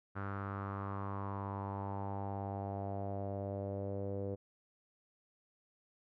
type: tone with low-pass filter sweep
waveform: sawtooth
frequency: 99 Hz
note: G2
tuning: 18 cents sharp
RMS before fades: -40 dBFS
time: 0.15-4.36 s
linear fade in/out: 20 ms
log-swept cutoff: 1400 to 490 Hz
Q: 4.7
effects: none